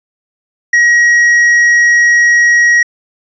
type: tone with tanh clipping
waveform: sine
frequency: 1900 Hz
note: A#6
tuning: 33 cents sharp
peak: -6 dBFS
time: 0.73-2.83 s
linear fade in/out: 5 ms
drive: 5 dB
effects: resampled to 16000 Hz